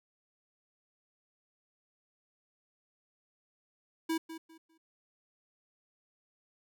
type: tone with echo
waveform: square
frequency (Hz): 324.4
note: E4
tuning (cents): -28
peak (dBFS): -30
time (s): 4.09-4.18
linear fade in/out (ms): 10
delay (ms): 200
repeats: 3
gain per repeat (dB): -12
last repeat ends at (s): 4.78
effects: none